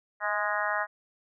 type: harmonic tone with a mistuned harmonic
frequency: 207.7 Hz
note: G#3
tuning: in tune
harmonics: 3 / 4 / 5 / 6 / 7 / 8 / 9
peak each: -34 / -34 / -34 / -34 / -34 / -34 / -34 dBFS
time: 0.2-0.87 s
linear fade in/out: 50 ms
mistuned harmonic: 3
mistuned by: +29 cents
effects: none